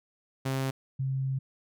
sawtooth / sine tone pair in turn, 133.5 / 133.5 Hz, C3 / C3, +35 / +35 cents, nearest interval unison, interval 0 cents, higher neither, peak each -24 / -27 dBFS, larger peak first, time 0.45-0.71 / 0.99-1.39 s, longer second, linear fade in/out 10 ms, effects none

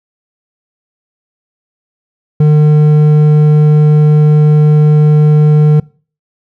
sine tone with hard clipping, 150.9 Hz, D3, 47 cents sharp, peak -5 dBFS, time 2.4-5.8 s, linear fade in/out 5 ms, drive 6 dB, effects noise-tail reverb RT60 0.4 s tail -23 dB re dry

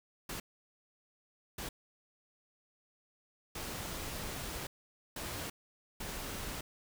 pink noise bursts at uneven times, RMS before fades -41 dBFS, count 5, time 0.29-0.4 / 1.58-1.69 / 3.55-4.67 / 5.16-5.5 / 6-6.61 s, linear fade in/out 5 ms, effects none

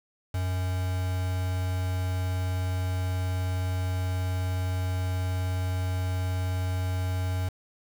triangle tone with quantisation, 91.9 Hz, F#2, 11 cents flat, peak -24 dBFS, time 0.34-7.49 s, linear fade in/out 5 ms, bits 6, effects none

